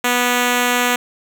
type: tone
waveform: 5% pulse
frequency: 245.3 Hz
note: B3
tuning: 12 cents flat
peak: -3 dBFS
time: 0.04-0.96 s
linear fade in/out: 5 ms
effects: none